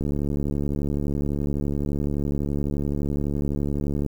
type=click train; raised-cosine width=3 ms; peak=-14 dBFS; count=292; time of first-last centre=0.01-4.063 s; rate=71.8 Hz; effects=8-bit